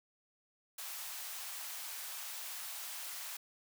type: high-pass noise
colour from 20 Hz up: white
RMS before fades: -44 dBFS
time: 0.78-3.37 s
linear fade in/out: 5 ms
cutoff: 680 Hz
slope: 24 dB/octave
effects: none